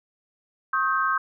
sine tone cluster, 1086 / 1266 / 1563 Hz, C#6 / D#6 / G6, -36 / +30 / -6 cents, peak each -25 dBFS, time 0.73-1.18 s, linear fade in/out 5 ms, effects none

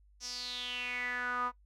sawtooth tone with band-pass filter sweep, 246.9 Hz, B3, in tune, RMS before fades -37 dBFS, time 0.2-1.52 s, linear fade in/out 50 ms, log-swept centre 5800 to 1100 Hz, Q 6.8, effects noise-tail reverb RT60 0.1 s tail -18 dB re dry + added 50 Hz sine -60 dBFS peak until 1.65 s

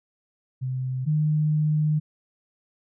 sine tone pair in turn, 129.3 / 152.57 Hz, C3 / D#3, -20 / -34 cents, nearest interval minor third, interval 286 cents, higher second, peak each -25 / -19 dBFS, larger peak second, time 0.61-1.06 / 1.06-2 s, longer second, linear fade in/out 20 ms, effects none

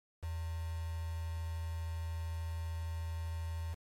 sine tone with quantisation, 82.41 Hz, E2, in tune, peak -36 dBFS, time 0.22-3.75 s, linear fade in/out 20 ms, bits 8, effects MP3 64 kbps

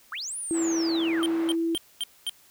sine linear two-way sweep, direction up then down, 1067 to 9956 to 1105 Hz, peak -31 dBFS, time 0.12-1.23 s, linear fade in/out 2 ms, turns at 0.37 s
sine tone with pitch glide, 329.6 to 331.5 Hz, E4 to E4, 0 to +10 cents, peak -23 dBFS, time 0.51-1.75 s, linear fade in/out 0 ms, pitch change +10 cents, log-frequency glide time 1.47-1.61 s
pink band-pass noise, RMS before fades -40 dBFS, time 0.52-1.56 s, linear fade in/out 50 ms, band 360 to 1800 Hz, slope 12 dB/octave
square tone bursts, 3158 Hz, G7, 12 cents sharp, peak -27 dBFS, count 5, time 1.23-2.295 s, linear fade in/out 0 ms, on 29 ms, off 230 ms
effects white hiss -57 dBFS RMS until 2.5 s

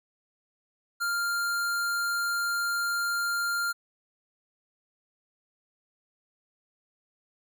square tone, 1396.9 Hz, F6, in tune, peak -27 dBFS, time 1-3.73 s, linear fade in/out 20 ms, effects none

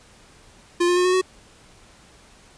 square tone with pitch steps, 348.9 / 354.6 / 360.4 / 366.2 / 372.2 Hz, F4 / F4 / F#4 / F#4 / F#4, -2 / +26 / -45 / -18 / +10 cents, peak -17 dBFS, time 0.8-1.215 s, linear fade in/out 10 ms, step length 83 ms, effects pink hiss -51 dBFS RMS until 2.57 s + resampled to 22050 Hz

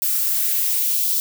violet noise with high-pass filter sweep, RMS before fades -20 dBFS, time 0.02-1.2 s, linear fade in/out 0 ms, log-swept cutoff 820 to 3900 Hz, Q 1.5, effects none

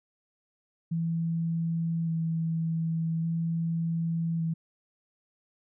sine tone with vibrato, 164.5 Hz, E3, 3 cents flat, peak -26 dBFS, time 0.91-4.54 s, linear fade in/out 10 ms, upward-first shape square, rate 0.43 Hz, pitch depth 12 cents each way, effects none

